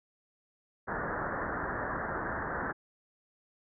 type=low-pass noise; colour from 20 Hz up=white; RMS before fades=-35 dBFS; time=0.87-2.73 s; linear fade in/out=20 ms; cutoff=1800 Hz; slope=96 dB/octave; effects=none